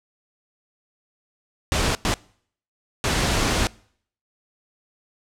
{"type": "noise bursts at uneven times", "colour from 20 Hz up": "pink", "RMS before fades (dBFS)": -21, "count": 3, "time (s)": [[1.72, 1.95], [2.05, 2.14], [3.04, 3.67]], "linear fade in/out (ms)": 0, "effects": ["noise-tail reverb RT60 0.6 s tail -24 dB re dry", "low-pass 8000 Hz 12 dB/octave"]}